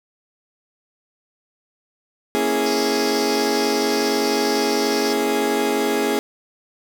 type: chord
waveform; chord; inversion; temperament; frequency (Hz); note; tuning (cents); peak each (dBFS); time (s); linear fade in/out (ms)
30% pulse; A# half-diminished seventh; none; equal; 233.1 / 277.2 / 329.6 / 415.3; A#3 / C#4 / E4 / G#4; 0 / 0 / 0 / 0; -24 / -22 / -24 / -18; 2.35-6.19; 0
type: band-pass noise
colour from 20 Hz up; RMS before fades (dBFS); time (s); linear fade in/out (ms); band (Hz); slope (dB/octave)
pink; -30; 2.66-5.13; 0; 4400 to 5800; 96
effects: none